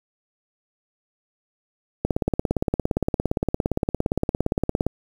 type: click train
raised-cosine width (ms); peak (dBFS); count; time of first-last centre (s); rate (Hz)
2; -7; 50; 2.05-4.866; 17.4
effects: 7-bit